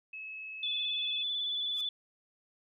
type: tone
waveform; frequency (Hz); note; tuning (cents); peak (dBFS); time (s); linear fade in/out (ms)
sine; 2584; E7; -35; -40; 0.13-1.23; 5
type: tone with vibrato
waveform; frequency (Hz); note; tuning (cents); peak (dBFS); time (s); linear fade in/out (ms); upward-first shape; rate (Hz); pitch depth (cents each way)
sine; 3470; A7; -25; -31; 0.63-1.89; 2; square; 18; 18
type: tone with exponential growth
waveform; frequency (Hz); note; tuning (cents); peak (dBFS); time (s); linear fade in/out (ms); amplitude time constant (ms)
5% pulse; 1247; D#6; +3; -35; 1.69-1.81; 2; 26
effects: none